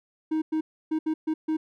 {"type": "tone bursts at uneven times", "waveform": "triangle", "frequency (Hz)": 314.2, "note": "D#4", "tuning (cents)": 17, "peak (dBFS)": -21, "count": 6, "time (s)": [[0.31, 0.42], [0.52, 0.61], [0.91, 0.99], [1.06, 1.14], [1.27, 1.34], [1.48, 1.57]], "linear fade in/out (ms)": 10, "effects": []}